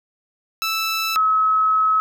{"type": "tone pair in turn", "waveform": ["15% pulse", "sine"], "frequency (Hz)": [1318.5, 1285.4], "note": ["E6", "E6"], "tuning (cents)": [0, -44], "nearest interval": "unison", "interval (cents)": 44, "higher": "first", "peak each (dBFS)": -14, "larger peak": "neither", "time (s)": [[0.62, 1.16], [1.16, 2]], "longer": "second", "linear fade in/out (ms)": 0, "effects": []}